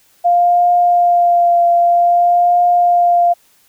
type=tone with vibrato; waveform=sine; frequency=698.5 Hz; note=F5; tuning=in tune; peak=-8 dBFS; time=0.24-3.34 s; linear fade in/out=20 ms; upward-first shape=triangle; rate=0.52 Hz; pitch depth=20 cents each way; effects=white hiss -53 dBFS RMS until 3.68 s